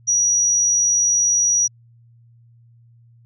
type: tone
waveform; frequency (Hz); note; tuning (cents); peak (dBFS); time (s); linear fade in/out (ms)
sine; 5800; F#8; -35; -14; 0.07-1.68; 20
effects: added 117 Hz sine -48 dBFS peak until 3.25 s